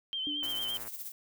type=tone with vibrato; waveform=sine; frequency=3117 Hz; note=G7; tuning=11 cents flat; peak=-32 dBFS; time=0.13-0.77 s; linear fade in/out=0 ms; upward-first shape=sine; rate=8.8 Hz; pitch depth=41 cents each way
type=tone with exponential decay; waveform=sine; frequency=293.7 Hz; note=D4; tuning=in tune; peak=-35 dBFS; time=0.27-0.83 s; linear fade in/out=0 ms; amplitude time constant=120 ms
type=noise with tremolo; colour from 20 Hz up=violet; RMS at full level=-39 dBFS; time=0.43-1.12 s; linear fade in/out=5 ms; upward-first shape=sine; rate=16 Hz; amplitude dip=60%
type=click train; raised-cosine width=0.5 ms; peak=-33 dBFS; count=52; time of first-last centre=0.43-0.877 s; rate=114 Hz
effects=none